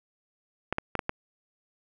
clicks, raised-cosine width 0.5 ms, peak -12 dBFS, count 5, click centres 0.726 / 0.784 / 0.953 / 0.992 / 1.094 s, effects none

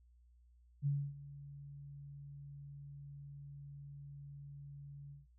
sine tone with ADSR envelope, 141.8 Hz, C#3, 40 cents sharp, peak -30 dBFS, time 0.82-5.27 s, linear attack 44 ms, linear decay 270 ms, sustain -18 dB, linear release 160 ms, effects noise-tail reverb RT60 0.1 s tail -25 dB re dry + added 60 Hz sine -63 dBFS peak until 5.38 s

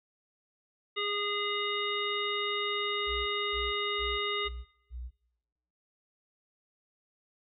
harmonic tone, 410.8 Hz, G#4, 19 cents flat, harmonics 1 / 3 / 5 / 7 / 9, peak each -36 / -36 / -36 / -36 / -36 dBFS, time 0.96-4.49 s, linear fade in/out 20 ms
sine tone bursts, 60.9 Hz, B1, 24 cents flat, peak -37 dBFS, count 5, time 3.06-5.11 s, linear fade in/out 50 ms, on 210 ms, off 250 ms
effects noise-tail reverb RT60 1.0 s tail -22 dB re dry

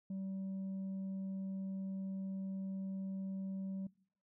sine tone, 192.1 Hz, G3, 35 cents flat, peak -36 dBFS, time 0.1-3.87 s, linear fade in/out 5 ms, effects noise-tail reverb RT60 0.6 s tail -25 dB re dry + tanh soft clip ceiling -38 dBFS

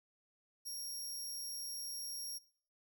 20% pulse tone, 5588 Hz, F8, in tune, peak -36 dBFS, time 0.65-2.39 s, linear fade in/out 20 ms, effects noise-tail reverb RT60 0.5 s tail -20 dB re dry

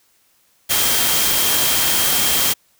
sine tone in noise, 3200 Hz, G7, 35 cents sharp, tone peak -25 dBFS, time 0.69-2.54 s, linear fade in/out 20 ms, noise white, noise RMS -17 dBFS, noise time 0.69-2.54 s, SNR -11 dB, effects white hiss -59 dBFS RMS until 2.79 s

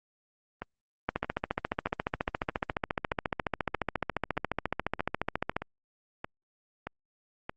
two click trains, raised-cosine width 0.5 ms, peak -20 / -13 dBFS, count 12 / 65, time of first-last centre 0.62-7.495 / 1.09-5.566 s, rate 1.6 / 14.3 Hz, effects Opus 24 kbps

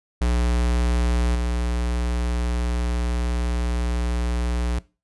square tone with level steps, 59.8 Hz, A#1, 45 cents sharp, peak -19 / -22 dBFS, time 0.21-4.79 s, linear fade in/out 5 ms, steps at 1.35 s, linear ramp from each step 2 ms, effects noise-tail reverb RT60 0.3 s tail -20 dB re dry + resampled to 24000 Hz

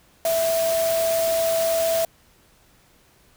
sine tone in noise, 659.3 Hz, E5, in tune, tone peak -19 dBFS, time 0.25-2.05 s, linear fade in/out 2 ms, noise white, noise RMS -29 dBFS, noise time 0.25-2.05 s, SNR +7 dB, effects pink hiss -57 dBFS RMS until 3.36 s

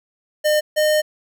square tone pair in turn, 606 / 610.9 Hz, D#5 / D#5, -46 / -32 cents, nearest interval unison, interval 14 cents, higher second, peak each -15 dBFS, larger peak neither, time 0.44-0.61 / 0.76-1.02 s, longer second, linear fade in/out 20 ms, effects none

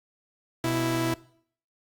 sawtooth tone pair together, 125.04 / 329.6 Hz, B2 / E4, +22 / 0 cents, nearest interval octave + perfect fourth, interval 1678 cents, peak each -25 / -22 dBFS, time 0.64-1.14 s, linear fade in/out 2 ms, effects noise-tail reverb RT60 0.6 s tail -21 dB re dry + Opus 48 kbps

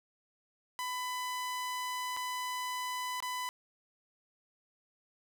sawtooth tone with dropouts, 1000 Hz, B5, 21 cents sharp, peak -31 dBFS, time 0.79-3.49 s, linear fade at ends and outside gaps 0 ms, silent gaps 2.166-2.171 / 3.203-3.225 s, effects none

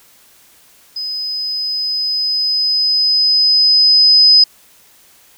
sine tone with level ramp, 5030 Hz, D#8, 18 cents sharp, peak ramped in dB -20 to -4 dBFS, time 0.96-4.44 s, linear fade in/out 5 ms, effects white hiss -48 dBFS RMS until 5.37 s

